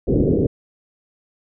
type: low-pass noise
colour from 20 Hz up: white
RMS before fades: -17 dBFS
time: 0.07-0.47 s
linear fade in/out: 10 ms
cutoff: 480 Hz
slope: 48 dB/octave
effects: none